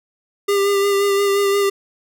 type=tone with vibrato; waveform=square; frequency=400 Hz; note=G4; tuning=35 cents sharp; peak=-15 dBFS; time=0.48-1.7 s; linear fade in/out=10 ms; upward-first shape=sine; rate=5.7 Hz; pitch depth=22 cents each way; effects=none